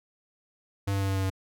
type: tone with pitch steps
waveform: square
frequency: 99 / 98.26 / 97.52 / 96.79 / 96.07 / 95.35 Hz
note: G2 / G2 / G2 / G2 / G2 / G2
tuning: +18 / +5 / -8 / -21 / -34 / -47 cents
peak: -26 dBFS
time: 0.87-1.302 s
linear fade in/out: 10 ms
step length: 72 ms
effects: none